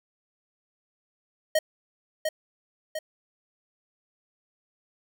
square tone with echo, 625 Hz, D#5, 8 cents sharp, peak -20 dBFS, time 1.55-1.59 s, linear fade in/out 5 ms, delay 700 ms, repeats 2, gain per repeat -5 dB, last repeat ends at 2.99 s, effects none

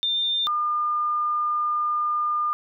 sine tone pair in turn, 3603 / 1207.9 Hz, A7 / D6, +40 / +48 cents, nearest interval octave + perfect fifth, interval 1892 cents, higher first, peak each -21 dBFS, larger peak neither, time 0.03-0.47 / 0.47-2.53 s, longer second, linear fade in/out 0 ms, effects none

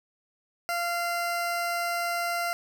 20% pulse tone, 691 Hz, F5, 19 cents flat, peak -22 dBFS, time 0.69-2.53 s, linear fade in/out 0 ms, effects none

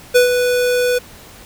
square tone with ADSR envelope, 493.6 Hz, B4, 1 cent flat, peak -7 dBFS, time 0.14-0.99 s, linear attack 20 ms, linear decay 120 ms, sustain -7 dB, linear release 14 ms, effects pink hiss -40 dBFS RMS until 1.45 s

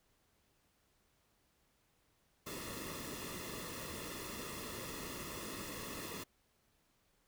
pink noise with comb filter, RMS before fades -45 dBFS, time 2.46-6.24 s, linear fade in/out 10 ms, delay 1.3 ms, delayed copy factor -0.7, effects pink hiss -75 dBFS RMS until 7.27 s

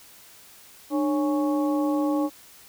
harmonic tone with a mistuned harmonic, 277.2 Hz, C#4, in tune, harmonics 1 / 2 / 3 / 4, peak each -22 / -29 / -33 / -35 dBFS, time 0.9-2.3 s, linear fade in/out 50 ms, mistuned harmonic 1, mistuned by +130 cents, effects white hiss -50 dBFS RMS until 2.68 s

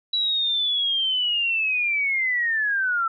sine linear sweep, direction down, 3935 to 1318.5 Hz, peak -20 dBFS, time 0.13-3.08 s, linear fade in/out 5 ms, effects none

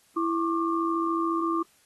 sine tone cluster, 331.6 / 1090 / 1184 Hz, E4 / C#6 / D6, +10 / -29 / +14 cents, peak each -26 / -31 / -29 dBFS, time 0.16-1.63 s, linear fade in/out 10 ms, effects white hiss -62 dBFS RMS until 1.85 s + AAC 32 kbps

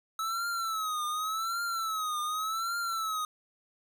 square tone with vibrato, 1300 Hz, E6, 24 cents flat, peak -31 dBFS, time 0.19-3.25 s, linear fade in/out 2 ms, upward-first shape triangle, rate 0.87 Hz, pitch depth 130 cents each way, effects none

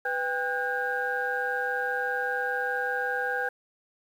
sine tone cluster, 496.8 / 796 / 1465 / 1610 Hz, B4 / G5 / F#6 / G6, +10 / +26 / -18 / +46 cents, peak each -32 / -32 / -34 / -29 dBFS, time 0.05-3.49 s, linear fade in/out 5 ms, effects tanh soft clip ceiling -17 dBFS + 9-bit

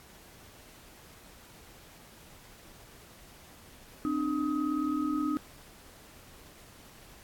sine tone cluster, 262.7 / 301.5 / 1262 Hz, C4 / D4 / D#6, +7 / +46 / +24 cents, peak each -33 / -29 / -37 dBFS, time 4.05-5.37 s, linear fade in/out 0 ms, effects pink hiss -54 dBFS RMS until 7.23 s + AAC 64 kbps

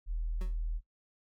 sine tone, 40.09 Hz, E1, 47 cents flat, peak -31 dBFS, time 0.06-0.81 s, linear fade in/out 50 ms
25% pulse tone with exponential decay, 185 Hz, F#3, in tune, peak -38 dBFS, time 0.41-0.59 s, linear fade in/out 2 ms, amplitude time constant 37 ms
effects noise-tail reverb RT60 0.1 s tail -18 dB re dry

